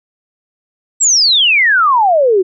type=exponential sweep; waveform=sine; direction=down; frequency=7902 to 354.7 Hz; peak=-7 dBFS; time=1-2.43 s; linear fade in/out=20 ms; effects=none